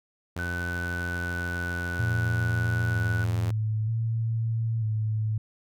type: tone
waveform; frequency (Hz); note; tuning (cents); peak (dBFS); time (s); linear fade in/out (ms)
sawtooth; 87.31; F2; 0; -27; 0.36-3.51; 5
type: tone with pitch glide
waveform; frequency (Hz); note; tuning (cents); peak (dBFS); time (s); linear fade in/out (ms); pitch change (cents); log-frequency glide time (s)
sine; 1499 to 1478.4; F#6 to F#6; +22 to -2; -31; 0.39-3.24; 0; -24; 0.63-2.43
type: tone with vibrato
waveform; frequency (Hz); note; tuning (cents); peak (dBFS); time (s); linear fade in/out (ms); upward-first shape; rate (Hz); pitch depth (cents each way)
sine; 111; A2; +16; -24; 1.99-5.38; 5; square; 0.53; 36
effects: none